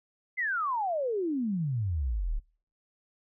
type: exponential sweep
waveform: sine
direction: down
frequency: 2100 to 32.7 Hz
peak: -27 dBFS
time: 0.37-2.4 s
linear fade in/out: 20 ms
effects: noise-tail reverb RT60 0.5 s tail -25 dB re dry